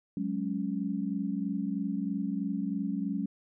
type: chord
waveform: sine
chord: F# suspended second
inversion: none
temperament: just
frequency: 185 / 208.1 / 277.5 Hz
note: F#3 / G#3 / C#4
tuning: 0 / +4 / +2 cents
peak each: -34 / -33 / -34 dBFS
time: 0.17-3.26 s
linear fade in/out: 2 ms
effects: none